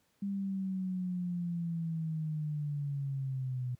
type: linear sweep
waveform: sine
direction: down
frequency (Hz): 200 to 123.47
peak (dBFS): -32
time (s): 0.22-3.75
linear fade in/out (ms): 5
effects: pink hiss -73 dBFS RMS until 3.79 s + high-pass 80 Hz 12 dB/octave